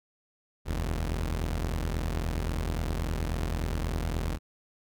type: tone pair together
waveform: sawtooth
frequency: 43.65 / 77.78 Hz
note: F1 / D#2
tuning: 0 / 0 cents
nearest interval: minor seventh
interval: 1000 cents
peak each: -26 / -29 dBFS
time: 0.65-4.39 s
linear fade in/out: 50 ms
effects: none